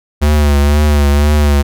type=tone with vibrato; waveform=square; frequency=73.1 Hz; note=D2; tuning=7 cents flat; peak=-8 dBFS; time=0.21-1.63 s; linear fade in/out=20 ms; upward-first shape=triangle; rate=2 Hz; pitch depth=56 cents each way; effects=none